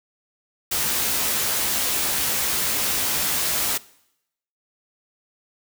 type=noise with comb filter; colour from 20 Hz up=white; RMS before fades=-23 dBFS; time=0.71-3.78 s; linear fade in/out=10 ms; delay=14 ms; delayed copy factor=+0.55; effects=noise-tail reverb RT60 0.8 s tail -21 dB re dry